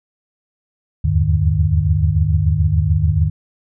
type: tone cluster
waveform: sine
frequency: 77.4 / 84.3 / 100.3 / 150.8 Hz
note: D#2 / E2 / G2 / D3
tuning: -9 / +39 / +40 / +46 cents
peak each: -18 dBFS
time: 1.04-3.3 s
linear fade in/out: 10 ms
effects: none